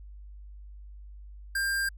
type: tone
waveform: square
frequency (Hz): 1595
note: G6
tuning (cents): +30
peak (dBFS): -27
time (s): 1.55-1.89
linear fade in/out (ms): 5
effects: added 50 Hz sine -43 dBFS peak until 1.97 s